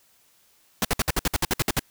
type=noise bursts; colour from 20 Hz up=pink; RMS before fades=-22 dBFS; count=12; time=0.82-1.794 s; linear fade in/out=2 ms; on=28 ms; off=58 ms; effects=white hiss -61 dBFS RMS until 1.9 s